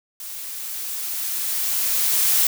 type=noise with level ramp; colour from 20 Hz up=blue; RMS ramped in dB=-34 to -17 dBFS; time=0.2-2.47 s; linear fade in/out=2 ms; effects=none